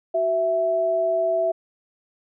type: tone pair together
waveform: sine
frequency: 375.4 / 660 Hz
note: F#4 / E5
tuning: +25 / +2 cents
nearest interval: minor seventh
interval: 977 cents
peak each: -28 / -19 dBFS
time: 0.14-1.52 s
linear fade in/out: 10 ms
effects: none